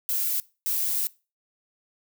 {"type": "noise bursts at uneven times", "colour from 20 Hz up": "violet", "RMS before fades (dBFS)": -26, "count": 2, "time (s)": [[0.09, 0.4], [0.66, 1.07]], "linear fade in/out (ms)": 0, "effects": ["noise-tail reverb RT60 0.3 s tail -21 dB re dry"]}